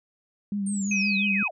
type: tone with vibrato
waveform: sine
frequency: 200.3 Hz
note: G3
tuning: 38 cents sharp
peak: -25 dBFS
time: 0.52-1.43 s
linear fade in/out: 2 ms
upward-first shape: triangle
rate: 5.8 Hz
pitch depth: 50 cents each way
type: linear sweep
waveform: sine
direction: down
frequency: 8870 to 546 Hz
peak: -33 dBFS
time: 0.66-1.51 s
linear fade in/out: 10 ms
type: tone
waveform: sine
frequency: 2524 Hz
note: D#7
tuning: 24 cents sharp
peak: -23 dBFS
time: 0.91-1.48 s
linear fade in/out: 5 ms
effects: none